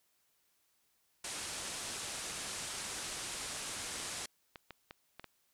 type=low-pass noise; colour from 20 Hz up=white; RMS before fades=-42 dBFS; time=1.24-4.26 s; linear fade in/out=5 ms; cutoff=10000 Hz; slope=48 dB/octave
type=clicks; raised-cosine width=0.3 ms; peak=-30 dBFS; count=8; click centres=3.958 / 4 / 4.181 / 4.558 / 4.707 / 4.909 / 5.196 / 5.243 s
effects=white hiss -75 dBFS RMS until 5.53 s